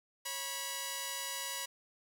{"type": "tone pair together", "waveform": "5% pulse", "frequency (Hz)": [550, 975.5], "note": ["C#5", "B5"], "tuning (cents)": [-14, -22], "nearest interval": "minor seventh", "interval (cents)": 992, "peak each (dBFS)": [-32, -26], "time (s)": [0.25, 1.66], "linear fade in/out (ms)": 10, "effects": []}